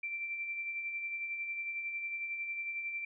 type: tone with tremolo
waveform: sine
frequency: 2349 Hz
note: D7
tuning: in tune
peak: -34 dBFS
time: 0.03-3.05 s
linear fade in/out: 5 ms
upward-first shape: sine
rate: 11 Hz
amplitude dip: 40%
effects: none